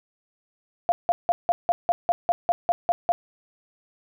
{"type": "tone bursts", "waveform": "sine", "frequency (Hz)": 694, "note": "F5", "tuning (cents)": -11, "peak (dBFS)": -16, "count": 12, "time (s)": [0.89, 3.12], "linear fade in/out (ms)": 0, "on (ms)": 30, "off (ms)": 170, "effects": []}